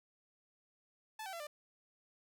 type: tone with pitch steps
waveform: sawtooth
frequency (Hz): 871 / 767.1 / 675.5 / 594.9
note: A5 / G5 / E5 / D5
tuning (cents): -18 / -38 / +42 / +22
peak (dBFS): -39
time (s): 1.19-1.47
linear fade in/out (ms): 5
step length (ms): 70
effects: none